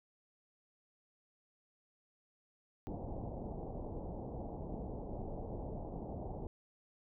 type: low-pass noise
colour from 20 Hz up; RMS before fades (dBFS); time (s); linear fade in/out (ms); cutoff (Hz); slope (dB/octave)
pink; -43; 2.87-6.47; 0; 830; 48
effects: none